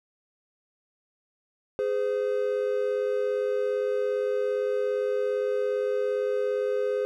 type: tone pair together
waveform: triangle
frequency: 415.3 / 512.8 Hz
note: G#4 / C5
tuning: 0 / -35 cents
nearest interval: major third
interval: 365 cents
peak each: -25 / -25 dBFS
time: 1.79-7.05 s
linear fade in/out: 0 ms
effects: none

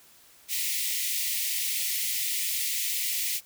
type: high-pass noise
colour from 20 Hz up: white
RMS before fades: -29 dBFS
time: 0.48-3.41 s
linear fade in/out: 50 ms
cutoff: 1900 Hz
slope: 96 dB/octave
effects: white hiss -56 dBFS RMS until 3.45 s

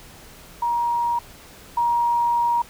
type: tone pair in turn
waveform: sine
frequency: 947 / 947 Hz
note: A#5 / A#5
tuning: +27 / +27 cents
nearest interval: unison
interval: 0 cents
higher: neither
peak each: -19 / -17 dBFS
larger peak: second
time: 0.62-1.19 / 1.77-2.62 s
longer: second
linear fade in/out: 5 ms
effects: pink hiss -45 dBFS RMS until 2.69 s

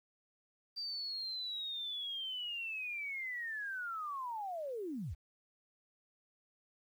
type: linear sweep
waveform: sine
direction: down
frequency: 4699 to 51.1 Hz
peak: -38 dBFS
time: 0.76-5.15 s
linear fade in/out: 20 ms
effects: 11-bit

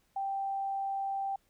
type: tone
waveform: sine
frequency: 784 Hz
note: G5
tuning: in tune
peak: -31 dBFS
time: 0.16-1.36 s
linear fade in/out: 5 ms
effects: pink hiss -72 dBFS RMS until 1.49 s

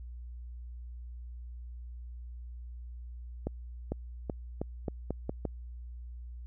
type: accelerating click train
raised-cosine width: 2 ms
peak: -19 dBFS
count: 8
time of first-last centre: 3.47-5.453 s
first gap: 450 ms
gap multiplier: 0.84
effects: added 60 Hz sine -41 dBFS peak until 6.46 s

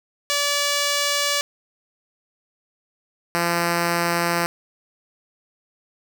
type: tone pair in turn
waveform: 5% pulse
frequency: 576 / 171.25 Hz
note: D5 / F3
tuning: -34 / -34 cents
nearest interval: octave + major sixth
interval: 2100 cents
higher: first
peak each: -8 dBFS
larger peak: neither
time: 0.3-1.41 / 3.35-4.46 s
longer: neither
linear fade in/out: 0 ms
effects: none

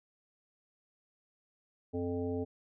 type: harmonic tone with a mistuned harmonic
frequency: 87.31 Hz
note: F2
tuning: in tune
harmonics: 1 / 3 / 5 / 7 / 9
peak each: -39 / -36 / -36 / -45 / -49 dBFS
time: 1.93-2.45 s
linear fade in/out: 20 ms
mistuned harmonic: 1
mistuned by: +130 cents
effects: none

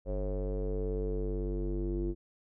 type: tone with low-pass filter sweep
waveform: square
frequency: 49 Hz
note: G1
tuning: in tune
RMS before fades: -33 dBFS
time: 0.05-2.15 s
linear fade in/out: 50 ms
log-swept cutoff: 530 to 350 Hz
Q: 6.7
effects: none

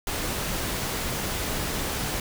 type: noise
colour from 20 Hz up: pink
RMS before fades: -29 dBFS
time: 0.07-2.2 s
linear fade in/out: 2 ms
effects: none

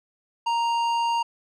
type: tone with tanh clipping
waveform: triangle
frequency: 932.3 Hz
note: A#5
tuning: in tune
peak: -23 dBFS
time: 0.46-1.23 s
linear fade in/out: 10 ms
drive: 16 dB
effects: none

